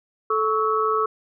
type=tone cluster; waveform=sine; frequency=436.1 / 1117 / 1302 Hz; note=A4 / C#6 / E6; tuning=-15 / +13 / -22 cents; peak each=-23 dBFS; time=0.3-1.06 s; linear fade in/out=5 ms; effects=none